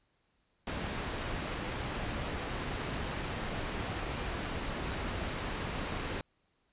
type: low-pass noise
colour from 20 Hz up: pink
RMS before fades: -37 dBFS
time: 0.67-6.21 s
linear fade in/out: 2 ms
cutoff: 3300 Hz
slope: 12 dB/octave
effects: pink hiss -75 dBFS RMS until 6.72 s + resampled to 8000 Hz